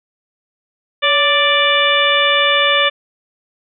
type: harmonic tone with a mistuned harmonic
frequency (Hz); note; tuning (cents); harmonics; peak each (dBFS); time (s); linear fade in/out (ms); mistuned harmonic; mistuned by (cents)
587.3; D5; 0; 1 / 2 / 3 / 4 / 5 / 6; -18 / -18 / -18 / -18 / -18 / -18; 1.02-2.9; 20; 1; -62
effects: none